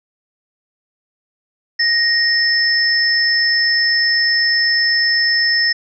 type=tone pair together; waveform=sine; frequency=1868 / 5264 Hz; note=A#6 / E8; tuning=+3 / -3 cents; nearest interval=octave + tritone; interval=1794 cents; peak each=-15 dBFS; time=1.79-5.73 s; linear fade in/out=10 ms; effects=none